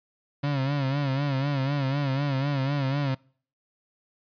35% pulse tone with vibrato, 138.59 Hz, C#3, in tune, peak -22 dBFS, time 0.43-3.15 s, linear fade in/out 10 ms, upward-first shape sine, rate 4 Hz, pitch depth 87 cents each way, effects noise-tail reverb RT60 0.5 s tail -26 dB re dry + resampled to 11025 Hz

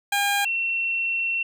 15% pulse / sine tone pair in turn, 807 / 2714 Hz, G#5 / E7, -50 / +50 cents, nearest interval octave + major sixth, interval 2100 cents, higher second, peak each -14 / -22 dBFS, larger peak first, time 0.12-0.45 / 0.45-1.43 s, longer second, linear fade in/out 5 ms, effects none

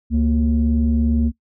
sine tone pair together, 71.3 / 231.5 Hz, C#2 / A#3, +49 / -12 cents, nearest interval octave + minor sixth, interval 2039 cents, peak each -16 dBFS, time 0.1-1.32 s, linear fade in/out 50 ms, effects noise-tail reverb RT60 0.1 s tail -21 dB re dry + tanh soft clip ceiling -9 dBFS

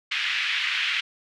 white band-pass noise, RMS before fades -26 dBFS, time 0.11-1.01 s, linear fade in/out 10 ms, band 1700 to 3100 Hz, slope 24 dB/octave, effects none

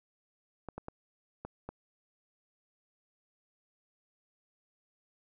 clicks, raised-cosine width 1 ms, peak -26 dBFS, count 5, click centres 0.687 / 0.78 / 0.884 / 1.45 / 1.69 s, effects none

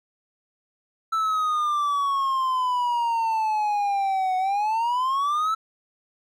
triangle exponential two-way sweep, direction down then up, 1327 to 739 to 1327 Hz, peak -19 dBFS, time 1.12-5.55 s, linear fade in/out 10 ms, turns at 4.37 s, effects none

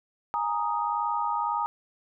sine chord, Ab suspended second, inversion none, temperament equal, 830.6 / 932.3 / 1244.5 Hz, Ab5 / Bb5 / Eb6, 0 / 0 / 0 cents, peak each -31 / -28 / -30 dBFS, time 0.34-1.66 s, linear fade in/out 0 ms, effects none

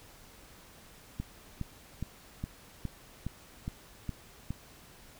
click train, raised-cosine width 5 ms, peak -22 dBFS, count 9, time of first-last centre 1.2-4.506 s, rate 2.42 Hz, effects pink hiss -55 dBFS RMS until 5.19 s

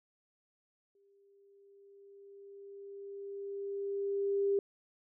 sine tone with exponential growth, 398.4 Hz, G4, 28 cents sharp, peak -26 dBFS, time 0.95-4.59 s, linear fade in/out 2 ms, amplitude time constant 790 ms, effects none

